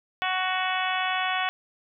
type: harmonic tone with a mistuned harmonic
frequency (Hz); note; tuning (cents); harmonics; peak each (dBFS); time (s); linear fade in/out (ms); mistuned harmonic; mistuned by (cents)
371.6; F#4; +7; 2 / 3 / 4 / 5 / 6 / 7 / 8 / 9; -29 / -31 / -32 / -33 / -34 / -34 / -35 / -36; 0.22-1.49; 0; 9; +24
effects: none